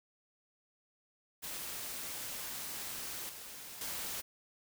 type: noise with level steps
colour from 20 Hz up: white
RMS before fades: -42 / -48 / -40 dBFS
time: 1.42-4.22 s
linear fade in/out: 20 ms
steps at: 3.29 / 3.81 s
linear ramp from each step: 2 ms
effects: none